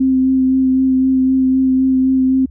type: tone with vibrato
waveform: sine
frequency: 261.6 Hz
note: C4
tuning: in tune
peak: -10 dBFS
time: 0-2.46 s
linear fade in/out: 10 ms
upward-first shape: sine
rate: 3.9 Hz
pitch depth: 14 cents each way
effects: added 71 Hz sine -35 dBFS peak until 2.5 s